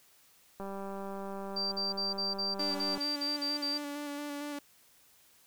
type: click train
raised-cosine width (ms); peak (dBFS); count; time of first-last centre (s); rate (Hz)
1; -28; 467; 0.6-2.978; 196
type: tone bursts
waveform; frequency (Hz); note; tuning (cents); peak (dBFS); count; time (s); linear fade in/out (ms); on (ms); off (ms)
sine; 4699; D8; 0; -31; 11; 1.56-3.78; 10; 160; 46
type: tone with vibrato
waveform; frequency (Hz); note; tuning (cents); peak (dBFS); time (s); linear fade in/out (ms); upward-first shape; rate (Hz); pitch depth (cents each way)
sawtooth; 290; D4; -22; -33; 2.59-4.59; 5; square; 4.4; 17
effects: white hiss -63 dBFS RMS until 5.46 s